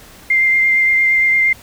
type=tone with vibrato; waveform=sine; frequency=2098 Hz; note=C7; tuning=4 cents sharp; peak=-10 dBFS; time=0.3-1.53 s; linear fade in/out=5 ms; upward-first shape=triangle; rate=8.7 Hz; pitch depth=16 cents each way; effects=pink hiss -41 dBFS RMS until 1.62 s